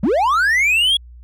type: linear sweep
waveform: triangle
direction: up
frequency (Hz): 164.1 to 3373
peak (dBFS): -11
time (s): 0.03-0.97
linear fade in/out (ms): 5
effects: added 60 Hz sine -37 dBFS peak until 1.23 s